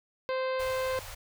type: harmonic tone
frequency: 520 Hz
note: C5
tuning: 11 cents flat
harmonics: 1 / 2 / 3 / 4 / 5 / 6 / 7 / 8 / 9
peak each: -29 / -36 / -41 / -43 / -46 / -51 / -51 / -50 / -53 dBFS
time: 0.29-0.99 s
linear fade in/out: 0 ms
type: band-stop noise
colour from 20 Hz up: pink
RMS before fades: -43 dBFS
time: 0.59-1.15 s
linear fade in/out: 10 ms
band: 120 to 510 Hz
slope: 48 dB/octave
effects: none